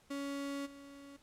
35% pulse tone with level steps, 280 Hz, C#4, 18 cents sharp, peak -36 / -49 dBFS, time 0.1-1.17 s, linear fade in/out 10 ms, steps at 0.65 s, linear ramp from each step 20 ms, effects pink hiss -67 dBFS RMS until 1.22 s + low-pass 11000 Hz 12 dB/octave

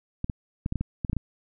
clicks, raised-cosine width 5 ms, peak -15 dBFS, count 10, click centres 0.244 / 0.298 / 0.661 / 0.724 / 0.757 / 0.81 / 1.048 / 1.097 / 1.131 / 1.167 s, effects none

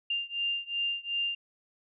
sine beating tone pair, 2794 / 2796.7 Hz, F7 / F7, 0 / +2 cents, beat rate 2.7 Hz, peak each -32 / -33 dBFS, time 0.1-1.35 s, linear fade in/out 5 ms, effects none

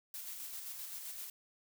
blue noise with tremolo, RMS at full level -44 dBFS, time 0.14-1.3 s, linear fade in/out 2 ms, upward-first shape square, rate 7.7 Hz, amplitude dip 30%, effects none

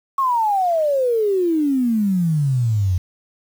sine exponential sweep, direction down, 1108.7 to 87.31 Hz, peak -15 dBFS, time 0.18-2.98 s, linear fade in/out 5 ms, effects 7-bit

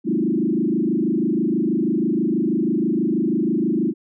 sine tone with frequency modulation, 270 Hz, C#4, 45 cents flat, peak -17 dBFS, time 0.04-3.94 s, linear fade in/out 50 ms, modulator 26.2 Hz, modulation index 3.1, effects none

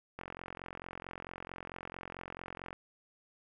click train, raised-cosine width 0.5 ms, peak -27 dBFS, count 114, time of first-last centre 0.19-2.729 s, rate 44.5 Hz, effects none

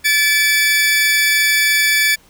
sawtooth tone pair together, 1736 / 2307 Hz, A6 / D7, -24 / -31 cents, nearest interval perfect fourth, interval 493 cents, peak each -12 / -11 dBFS, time 0.04-2.16 s, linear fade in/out 20 ms, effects pink hiss -50 dBFS RMS until 2.29 s

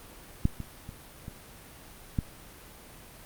clicks, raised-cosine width 5 ms, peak -10 / -23 / -27 / -26 / -14 dBFS, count 5, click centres 0.454 / 0.603 / 0.891 / 1.281 / 2.188 s, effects pink hiss -49 dBFS RMS until 3.25 s + Opus 32 kbps

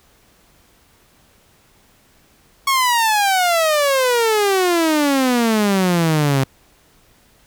sawtooth exponential sweep, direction down, 1108.7 to 131.6 Hz, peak -10 dBFS, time 2.67-6.44 s, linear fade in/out 5 ms, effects pink hiss -54 dBFS RMS until 7.46 s

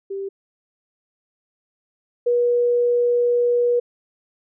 sine tone pair in turn, 392 / 482.7 Hz, G4 / B4, 0 / -40 cents, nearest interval major third, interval 360 cents, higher second, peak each -25 / -15 dBFS, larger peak second, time 0.1-0.29 / 2.26-3.8 s, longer second, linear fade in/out 10 ms, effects none

